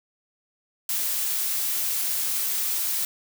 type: noise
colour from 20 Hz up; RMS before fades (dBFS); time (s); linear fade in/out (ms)
blue; -26; 0.89-3.05; 2
effects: none